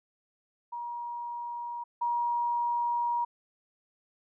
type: tone pair in turn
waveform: sine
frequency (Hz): 952 / 952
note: A#5 / A#5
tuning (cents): +36 / +36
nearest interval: unison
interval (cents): 0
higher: neither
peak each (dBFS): -34 / -26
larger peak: second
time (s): 0.72-1.84 / 2.01-3.25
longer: second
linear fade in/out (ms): 10
effects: none